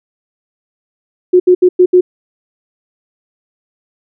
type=tone bursts at uneven times; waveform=sine; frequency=362.8 Hz; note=F#4; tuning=34 cents flat; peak=-3 dBFS; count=5; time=1.33-1.4 / 1.47-1.55 / 1.62-1.69 / 1.79-1.86 / 1.93-2.01 s; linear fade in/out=10 ms; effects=none